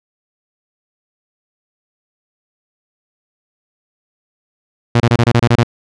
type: tone bursts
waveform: sawtooth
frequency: 118.5 Hz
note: A#2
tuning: 29 cents sharp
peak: -4 dBFS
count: 9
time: 4.95-5.634 s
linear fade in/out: 5 ms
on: 52 ms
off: 27 ms
effects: low-pass 5000 Hz 12 dB/octave